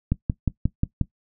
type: click train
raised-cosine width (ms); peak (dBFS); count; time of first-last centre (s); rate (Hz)
5; -8; 6; 0.12-1.013; 5.6
effects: noise-tail reverb RT60 0.1 s tail -18 dB re dry